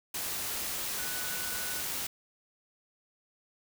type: tone in noise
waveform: sine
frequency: 1482 Hz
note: F#6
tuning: 2 cents sharp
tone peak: -42 dBFS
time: 0.98-1.81 s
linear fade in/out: 5 ms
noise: white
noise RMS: -35 dBFS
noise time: 0.14-2.07 s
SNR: -10 dB
effects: none